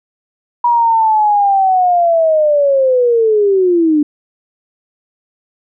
sine linear sweep, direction down, 965 to 290.9 Hz, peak -8 dBFS, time 0.64-4.03 s, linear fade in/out 5 ms, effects none

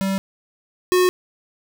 square tone pair in turn, 193.6 / 364.3 Hz, G3 / F#4, -21 / -27 cents, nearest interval major seventh, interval 1094 cents, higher second, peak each -20 / -14 dBFS, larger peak second, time 0.01-0.18 / 0.92-1.09 s, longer neither, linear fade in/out 0 ms, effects none

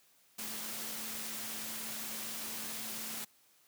sine tone in noise, 220 Hz, A3, in tune, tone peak -52 dBFS, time 0.38-3.25 s, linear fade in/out 10 ms, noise white, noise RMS -41 dBFS, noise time 0.38-3.25 s, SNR -14 dB, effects white hiss -67 dBFS RMS until 3.67 s + high-pass 100 Hz 12 dB/octave

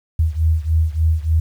sine beating tone pair, 78.8 / 82.2 Hz, D#2 / E2, +23 / -4 cents, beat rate 3.4 Hz, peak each -16 / -18 dBFS, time 0.19-1.4 s, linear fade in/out 5 ms, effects 8-bit

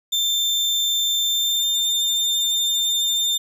35% pulse tone with pitch glide, 3574 to 3603 Hz, A7 to A7, +26 to +40 cents, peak -17 dBFS, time 0.12-3.38 s, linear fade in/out 10 ms, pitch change +14 cents, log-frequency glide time 1.25-1.74 s, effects none

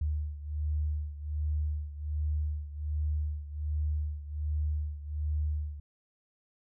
sine beating tone pair, 75 / 76.3 Hz, D2 / D#2, +37 / -33 cents, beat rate 1.3 Hz, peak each -31 / -35 dBFS, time 0.01-5.8 s, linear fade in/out 5 ms, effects none

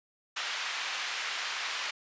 white band-pass noise, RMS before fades -35 dBFS, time 0.36-1.91 s, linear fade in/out 10 ms, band 1100 to 3300 Hz, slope 12 dB/octave, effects resampled to 16000 Hz

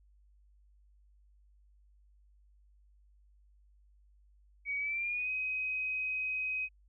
sine tone with pitch glide, 2261 to 2523 Hz, C#7 to D#7, +34 to +23 cents, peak -32 dBFS, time 4.65-6.69 s, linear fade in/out 50 ms, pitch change +189 cents, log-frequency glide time 4.78-5.3 s, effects added 50 Hz sine -61 dBFS peak until 6.88 s

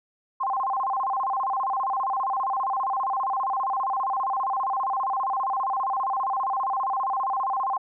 sine tone with vibrato, 910 Hz, A#5, 42 cents flat, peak -23 dBFS, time 0.4-7.78 s, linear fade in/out 10 ms, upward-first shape square, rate 15 Hz, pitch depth 260 cents each way, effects none

